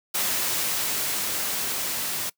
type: noise with level ramp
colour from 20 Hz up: white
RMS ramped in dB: -25 to -29 dBFS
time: 0.14-2.3 s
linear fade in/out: 10 ms
effects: noise-tail reverb RT60 0.1 s tail -22 dB re dry + high-pass 100 Hz 12 dB/octave